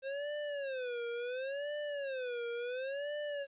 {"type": "tone with vibrato", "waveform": "square", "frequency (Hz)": 528, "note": "C5", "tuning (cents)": 16, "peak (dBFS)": -37, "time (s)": [0.02, 3.47], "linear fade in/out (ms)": 50, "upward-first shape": "sine", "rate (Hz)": 0.71, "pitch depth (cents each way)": 200, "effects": ["resampled to 8000 Hz", "12-bit"]}